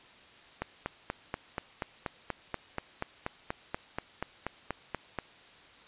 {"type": "click train", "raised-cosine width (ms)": 0.5, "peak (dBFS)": -17, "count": 20, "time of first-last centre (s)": [0.62, 5.187], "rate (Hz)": 4.16, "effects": ["white hiss -55 dBFS RMS until 5.87 s", "resampled to 8000 Hz"]}